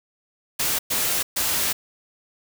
white noise bursts at uneven times, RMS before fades -23 dBFS, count 3, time 0.59-0.79 / 0.9-1.23 / 1.36-1.73 s, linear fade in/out 10 ms, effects none

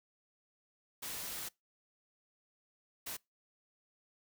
white noise bursts at uneven times, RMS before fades -42 dBFS, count 2, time 1.02-1.49 / 3.06-3.17 s, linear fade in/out 10 ms, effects noise-tail reverb RT60 0.2 s tail -24 dB re dry

